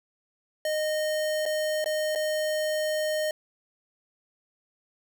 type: tone with dropouts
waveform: square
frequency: 616 Hz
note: D#5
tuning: 17 cents flat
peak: -26 dBFS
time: 0.65-3.31 s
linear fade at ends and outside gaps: 2 ms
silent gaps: 1.455-1.461 / 1.843-1.859 / 2.151-2.157 s
effects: none